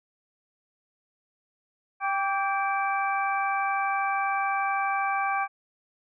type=tone cluster; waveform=sine; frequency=789 / 1156 / 1580 / 2327 Hz; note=G5 / D6 / G6 / D7; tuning=+11 / -28 / +13 / -17 cents; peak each=-27 / -29 / -32 / -33 dBFS; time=2-5.48 s; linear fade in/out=50 ms; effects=none